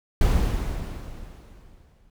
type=noise with exponential decay; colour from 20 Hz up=brown; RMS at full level=-18 dBFS; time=0.21-2.1 s; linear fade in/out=2 ms; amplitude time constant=410 ms; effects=none